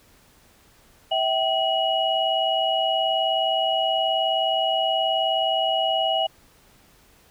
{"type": "tone cluster", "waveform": "sine", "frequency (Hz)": [650, 769, 2910], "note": ["E5", "G5", "F#7"], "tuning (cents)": [-24, -33, -29], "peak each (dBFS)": -24, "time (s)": [1.11, 6.27], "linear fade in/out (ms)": 10, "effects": ["pink hiss -56 dBFS RMS until 7.3 s"]}